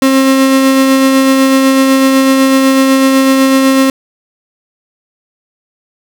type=tone with tremolo; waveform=35% pulse; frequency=267.2 Hz; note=C4; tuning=36 cents sharp; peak=-3 dBFS; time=0.02-3.9 s; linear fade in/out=2 ms; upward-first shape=sine; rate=8 Hz; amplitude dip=25%; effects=none